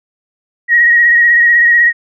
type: tone with vibrato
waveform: sine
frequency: 1892 Hz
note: A#6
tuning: 25 cents sharp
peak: -5 dBFS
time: 0.68-1.93 s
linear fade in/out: 50 ms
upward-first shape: sine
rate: 16 Hz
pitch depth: 28 cents each way
effects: none